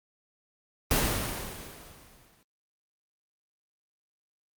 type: noise with exponential decay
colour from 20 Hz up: pink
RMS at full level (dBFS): -23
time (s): 0.91-2.43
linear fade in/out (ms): 1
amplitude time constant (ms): 330
effects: Opus 24 kbps